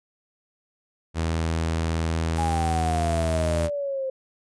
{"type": "tone", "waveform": "sawtooth", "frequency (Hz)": 81.6, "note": "E2", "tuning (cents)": -17, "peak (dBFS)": -19, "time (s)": [1.14, 3.7], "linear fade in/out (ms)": 50}
{"type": "noise", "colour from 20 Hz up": "violet", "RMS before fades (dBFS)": -36, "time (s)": [2.35, 3.68], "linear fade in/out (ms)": 20}
{"type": "exponential sweep", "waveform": "sine", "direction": "down", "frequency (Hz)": [829, 523.3], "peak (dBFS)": -25, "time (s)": [2.38, 4.1], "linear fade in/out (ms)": 5}
{"effects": ["resampled to 22050 Hz"]}